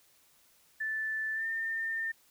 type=tone with pitch glide; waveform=sine; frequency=1757 to 1807.4 Hz; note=A6 to A6; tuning=-3 to +46 cents; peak=-31 dBFS; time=0.8-2.12 s; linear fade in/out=10 ms; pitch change=+49 cents; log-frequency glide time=1.34-1.45 s; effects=white hiss -65 dBFS RMS until 2.3 s